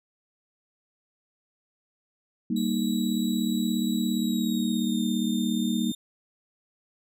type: chord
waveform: sine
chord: Eb major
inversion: first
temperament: equal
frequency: 196 / 233.1 / 311.1 Hz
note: G3 / Bb3 / Eb4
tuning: 0 / 0 / 0 cents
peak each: -28 / -26 / -31 dBFS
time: 2.5-5.92 s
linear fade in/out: 5 ms
type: tone with pitch glide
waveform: sawtooth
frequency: 3888 to 3628 Hz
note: B7 to A#7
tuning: -28 to -48 cents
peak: -33 dBFS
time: 2.56-5.95 s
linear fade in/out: 5 ms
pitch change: -120 cents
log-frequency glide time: 4.13-5.06 s
effects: none